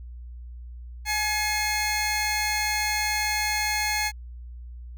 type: tone pair together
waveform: 20% pulse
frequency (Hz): 845 / 2151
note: G#5 / C7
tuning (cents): +30 / +47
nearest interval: octave + major third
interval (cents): 1617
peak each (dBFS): -22 / -21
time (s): 1.05-4.12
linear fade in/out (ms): 50
effects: added 60 Hz sine -37 dBFS peak until 4.97 s